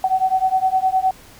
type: beating tone pair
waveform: sine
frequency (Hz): 750 / 759.7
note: F#5 / F#5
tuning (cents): +23 / +46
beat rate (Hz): 9.7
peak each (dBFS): -18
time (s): 0.04-1.11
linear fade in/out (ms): 2
effects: pink hiss -45 dBFS RMS until 1.39 s